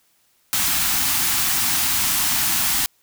white band-stop noise, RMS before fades -20 dBFS, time 0.53-2.86 s, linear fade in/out 0 ms, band 330 to 710 Hz, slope 48 dB/octave, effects white hiss -62 dBFS RMS until 3.02 s

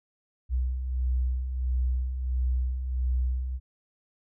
sine beating tone pair, 61.74 / 63.24 Hz, B1 / B1, 0 / +42 cents, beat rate 1.5 Hz, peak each -34 / -25 dBFS, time 0.49-3.6 s, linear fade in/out 50 ms, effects none

